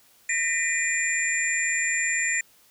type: tone cluster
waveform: sine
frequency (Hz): 1832 / 1990 / 2407 / 7200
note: A#6 / B6 / D7 / A8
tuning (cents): -31 / +13 / +42 / +39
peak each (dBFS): -28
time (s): 0.29-2.41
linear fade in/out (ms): 5
effects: white hiss -58 dBFS RMS until 2.7 s